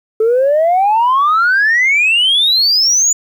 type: exponential sweep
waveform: sine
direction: up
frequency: 431.1 to 7040 Hz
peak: -7 dBFS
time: 0.2-3.13 s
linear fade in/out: 5 ms
effects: tanh soft clip ceiling -6 dBFS + 8-bit